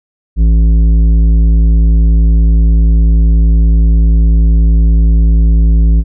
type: tone with tanh clipping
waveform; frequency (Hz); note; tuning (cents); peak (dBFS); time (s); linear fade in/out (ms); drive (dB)
sine; 55.2; A1; +6; -6; 0.36-6.04; 50; 10
effects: none